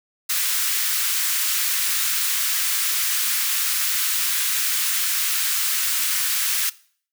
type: high-pass noise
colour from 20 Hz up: white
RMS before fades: -22 dBFS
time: 0.29-6.7 s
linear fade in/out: 10 ms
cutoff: 1300 Hz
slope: 24 dB/octave
effects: noise-tail reverb RT60 0.5 s tail -20 dB re dry